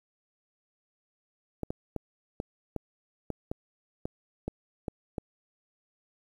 clicks, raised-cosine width 2 ms, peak -19 dBFS, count 11, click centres 1.633 / 1.705 / 1.963 / 2.401 / 2.763 / 3.303 / 3.515 / 4.055 / 4.48 / 4.882 / 5.182 s, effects 9-bit

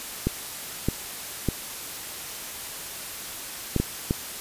clicks, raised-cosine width 3 ms, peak -9 dBFS, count 6, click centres 0.27 / 0.886 / 1.487 / 3.763 / 3.8 / 4.109 s, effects white hiss -36 dBFS RMS until 4.4 s + resampled to 32000 Hz

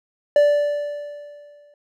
triangle tone with exponential decay, 584 Hz, D5, 10 cents flat, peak -8 dBFS, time 0.36-1.74 s, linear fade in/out 2 ms, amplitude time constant 300 ms, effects none

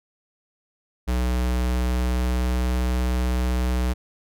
square tone with pitch glide, 61.74 to 62.13 Hz, B1 to B1, 0 to +11 cents, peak -21 dBFS, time 1.07-3.94 s, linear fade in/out 20 ms, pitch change +11 cents, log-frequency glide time 1.6-2.67 s, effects none

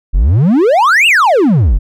triangle exponential two-way sweep, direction up then down, 38.11 to 2913 to 38.11 Hz, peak -4 dBFS, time 0.13-1.79 s, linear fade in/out 20 ms, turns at 1.07 s, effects none

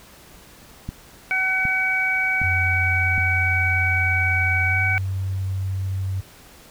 click train, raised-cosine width 5 ms, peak -16 dBFS, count 4, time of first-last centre 0.89-3.18 s, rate 1.31 Hz
harmonic tone, 755 Hz, F#5, 35 cents sharp, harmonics 1 / 2 / 3, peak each -30 / -24 / -20 dBFS, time 1.31-4.98 s, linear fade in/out 0 ms
sine tone with pitch glide, 89 to 95.39 Hz, F2 to G2, +33 to -47 cents, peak -22 dBFS, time 2.43-6.21 s, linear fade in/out 10 ms, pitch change +120 cents, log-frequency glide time 4.64-4.83 s
effects pink hiss -47 dBFS RMS until 6.7 s

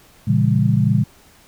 sine chord, A# diminished seventh, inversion none, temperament just, 116.54 / 139.85 / 167.82 / 201.4 Hz, A#2 / C#3 / E3 / G3, 0 / +16 / +31 / +47 cents, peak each -17 / -18 / -21 / -19 dBFS, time 0.27-1.04 s, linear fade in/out 10 ms, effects pink hiss -50 dBFS RMS until 1.47 s

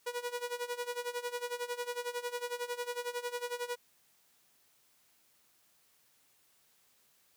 sawtooth tone with tremolo, 485.5 Hz, B4, 30 cents flat, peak -29 dBFS, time 0.06-3.76 s, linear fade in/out 10 ms, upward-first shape sine, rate 11 Hz, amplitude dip 85%, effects white hiss -69 dBFS RMS until 7.36 s + high-pass 60 Hz 12 dB/octave

